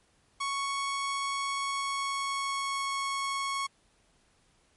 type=tone with pitch glide; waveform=sawtooth; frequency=1108.7 to 1101.7 Hz; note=C#6 to C#6; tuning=0 to -11 cents; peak=-26 dBFS; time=0.4-3.67 s; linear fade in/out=10 ms; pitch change=-11 cents; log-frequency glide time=1.48-2.97 s; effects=pink hiss -67 dBFS RMS until 4.76 s + MP3 48 kbps